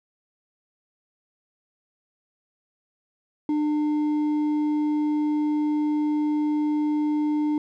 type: tone with hard clipping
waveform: sine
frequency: 300 Hz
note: D4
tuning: 37 cents sharp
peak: -22 dBFS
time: 3.49-7.58 s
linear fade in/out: 2 ms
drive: 4 dB
effects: none